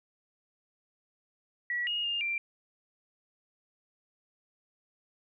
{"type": "tone with pitch steps", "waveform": "sine", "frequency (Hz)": [1934, 2866, 2817, 2363], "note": ["B6", "F7", "F7", "D7"], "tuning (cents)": [-37, 44, 14, 10], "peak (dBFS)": -29, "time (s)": [1.7, 2.38], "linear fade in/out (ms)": 2, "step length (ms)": 170, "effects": []}